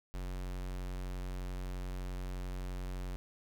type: tone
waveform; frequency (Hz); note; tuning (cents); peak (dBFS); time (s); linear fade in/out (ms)
square; 45.79; F#1; -17; -38; 0.14-3.16; 0
effects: none